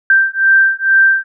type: beating tone pair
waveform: sine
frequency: 1568 / 1570.2 Hz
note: G6 / G6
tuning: 0 / +2 cents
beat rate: 2.2 Hz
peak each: -11 dBFS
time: 0.1-1.24 s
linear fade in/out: 2 ms
effects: none